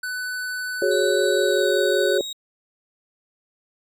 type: tone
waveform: square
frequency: 1498 Hz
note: F#6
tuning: 21 cents sharp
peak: -27 dBFS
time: 0.03-2.18 s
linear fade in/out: 5 ms
type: chord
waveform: sine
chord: F# suspended second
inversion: none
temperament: equal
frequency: 370 / 415.3 / 554.4 Hz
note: F#4 / G#4 / C#5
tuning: 0 / 0 / 0 cents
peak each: -22 dBFS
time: 0.82-2.21 s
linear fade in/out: 2 ms
type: tone with pitch glide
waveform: 35% pulse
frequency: 3904 to 3788 Hz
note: B7 to A#7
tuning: -21 to +27 cents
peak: -28 dBFS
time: 0.91-2.33 s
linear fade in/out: 5 ms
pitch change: -52 cents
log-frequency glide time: 1.22-1.68 s
effects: resampled to 32000 Hz